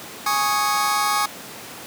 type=chord; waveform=sawtooth; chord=Ab suspended fourth; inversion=none; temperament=just; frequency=830.6 / 1107.5 / 1245.9 Hz; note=Ab5 / Db6 / Eb6; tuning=0 / -2 / +2 cents; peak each=-19 dBFS; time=0.26-1.26 s; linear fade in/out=5 ms; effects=pink hiss -36 dBFS RMS until 1.86 s + high-pass 200 Hz 12 dB/octave